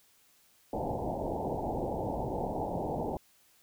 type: low-pass noise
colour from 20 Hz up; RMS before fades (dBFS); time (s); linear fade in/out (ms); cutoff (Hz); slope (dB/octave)
white; -34; 0.73-3.17; 2; 890; 96
effects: white hiss -65 dBFS RMS until 3.62 s